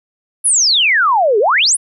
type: exponential two-way sweep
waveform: sine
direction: down then up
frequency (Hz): 11175 to 392 to 11175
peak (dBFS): -9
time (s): 0.44-1.77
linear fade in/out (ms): 20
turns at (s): 1.39
effects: none